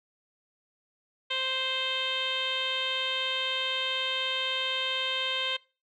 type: tone with low-pass filter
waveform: 10% pulse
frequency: 523 Hz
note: C5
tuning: 1 cent flat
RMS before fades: -30 dBFS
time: 1.3-5.57 s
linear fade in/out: 10 ms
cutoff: 3400 Hz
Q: 8.2
effects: noise-tail reverb RT60 0.3 s tail -20 dB re dry

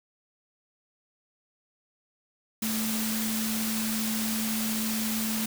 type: tone in noise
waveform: sine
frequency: 220 Hz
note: A3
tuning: in tune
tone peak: -29 dBFS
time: 2.62-5.46 s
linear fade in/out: 5 ms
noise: white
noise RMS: -32 dBFS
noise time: 2.62-5.46 s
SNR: 0 dB
effects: none

